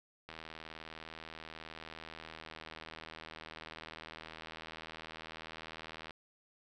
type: click train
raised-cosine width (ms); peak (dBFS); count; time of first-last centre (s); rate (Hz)
0.3; -30; 467; 0.29-6.108; 80.1
effects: none